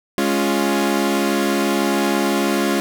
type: chord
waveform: sawtooth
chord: Db major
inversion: second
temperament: equal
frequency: 207.7 / 277.2 / 349.2 Hz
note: Ab3 / Db4 / F4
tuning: 0 / 0 / 0 cents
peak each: -17 dBFS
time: 0.18-2.8 s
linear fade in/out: 0 ms
effects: none